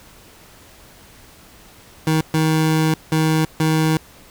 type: tone bursts at uneven times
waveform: 25% pulse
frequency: 157.9 Hz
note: D#3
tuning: 26 cents sharp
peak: -11 dBFS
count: 4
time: 2.07-2.21 / 2.34-2.94 / 3.12-3.45 / 3.6-3.97 s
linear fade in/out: 2 ms
effects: pink hiss -46 dBFS RMS until 4.3 s